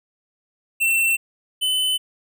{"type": "tone pair in turn", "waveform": "square", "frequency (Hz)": [2695, 3025], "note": ["E7", "F#7"], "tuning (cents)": [38, 38], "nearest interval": "major second", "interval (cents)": 200, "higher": "second", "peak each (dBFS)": [-17, -19], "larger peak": "first", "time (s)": [[0.8, 1.17], [1.61, 1.98]], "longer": "neither", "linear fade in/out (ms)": 20, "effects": []}